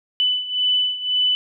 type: beating tone pair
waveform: sine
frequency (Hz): 2993 / 2994.9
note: F#7 / F#7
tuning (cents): +19 / +20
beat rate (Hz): 1.9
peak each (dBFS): -19 / -23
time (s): 0.2-1.35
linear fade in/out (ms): 0
effects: none